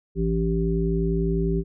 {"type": "harmonic tone", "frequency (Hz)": 55.7, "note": "A1", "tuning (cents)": 22, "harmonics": [1, 3, 5, 7], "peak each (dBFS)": [-25, -24, -32, -26], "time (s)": [0.15, 1.64], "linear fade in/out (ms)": 50, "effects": []}